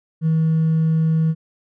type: tone with hard clipping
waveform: triangle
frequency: 160.2 Hz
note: E3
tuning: 49 cents flat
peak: -14 dBFS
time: 0.21-1.35 s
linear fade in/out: 50 ms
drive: 2 dB
effects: none